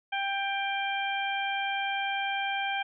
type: harmonic tone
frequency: 790 Hz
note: G5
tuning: 13 cents sharp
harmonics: 1 / 2 / 3 / 4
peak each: -31 / -34 / -34 / -37 dBFS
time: 0.12-2.83 s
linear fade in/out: 10 ms
effects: none